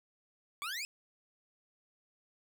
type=exponential sweep; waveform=20% pulse; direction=up; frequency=1108.7 to 2637 Hz; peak=-32 dBFS; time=0.62-0.85 s; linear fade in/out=0 ms; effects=12-bit